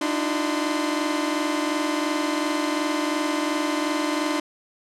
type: tone cluster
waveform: sawtooth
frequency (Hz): 297 / 319.8 / 360.7 / 1032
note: D4 / D#4 / F#4 / C6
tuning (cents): +20 / +48 / -44 / -24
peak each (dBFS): -21 / -24 / -30 / -27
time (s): 0.01-4.4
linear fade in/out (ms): 5
effects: low-pass 9000 Hz 12 dB/octave